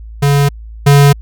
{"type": "tone pair in turn", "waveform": "square", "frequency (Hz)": [142.1, 142.1], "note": ["C#3", "C#3"], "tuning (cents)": [43, 43], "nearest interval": "unison", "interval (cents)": 0, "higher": "neither", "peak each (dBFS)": [-8, -4], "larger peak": "second", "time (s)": [[0.22, 0.49], [0.86, 1.13]], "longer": "neither", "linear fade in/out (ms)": 10, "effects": ["added 55 Hz sine -27 dBFS peak until 1.21 s"]}